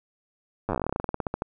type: slowing click train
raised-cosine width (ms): 1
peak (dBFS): -13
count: 23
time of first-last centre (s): 0.69-1.421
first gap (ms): 9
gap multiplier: 1.11
effects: none